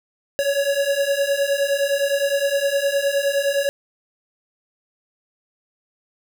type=beating tone pair; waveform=square; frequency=554.4 / 564.1 Hz; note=C#5 / C#5; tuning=0 / +30 cents; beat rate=9.7 Hz; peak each=-23 / -21 dBFS; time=0.39-3.69 s; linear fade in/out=0 ms; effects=none